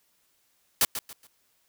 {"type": "noise with echo", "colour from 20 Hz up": "white", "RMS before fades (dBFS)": -21, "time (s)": [0.81, 0.85], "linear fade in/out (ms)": 2, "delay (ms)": 140, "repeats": 3, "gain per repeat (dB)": -11, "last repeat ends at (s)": 1.27, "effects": ["white hiss -69 dBFS RMS until 1.68 s"]}